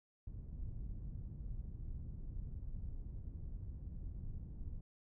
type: low-pass noise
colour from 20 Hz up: pink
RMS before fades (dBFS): -45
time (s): 0.27-4.81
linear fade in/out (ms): 5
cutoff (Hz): 110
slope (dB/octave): 12
effects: none